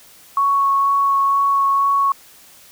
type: tone with vibrato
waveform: sine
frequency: 1108.7 Hz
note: C#6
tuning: in tune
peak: -13 dBFS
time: 0.37-2.12 s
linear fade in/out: 2 ms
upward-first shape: sine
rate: 2.1 Hz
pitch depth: 9 cents each way
effects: white hiss -46 dBFS RMS until 2.71 s